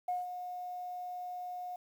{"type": "tone with ADSR envelope", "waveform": "sine", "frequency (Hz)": 721, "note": "F#5", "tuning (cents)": -45, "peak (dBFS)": -29, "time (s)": [0.08, 1.76], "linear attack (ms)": 6, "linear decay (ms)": 170, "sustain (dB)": -9, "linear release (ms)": 4, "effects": ["tanh soft clip ceiling -26 dBFS", "10-bit"]}